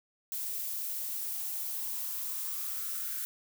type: noise with high-pass filter sweep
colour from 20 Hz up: violet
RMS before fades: -36 dBFS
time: 0.32-3.25 s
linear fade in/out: 0 ms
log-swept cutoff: 490 to 1500 Hz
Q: 5.8
effects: none